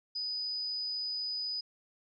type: tone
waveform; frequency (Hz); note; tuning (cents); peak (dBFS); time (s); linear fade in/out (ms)
sine; 4978; D#8; 0; -33; 0.15-1.61; 10
effects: none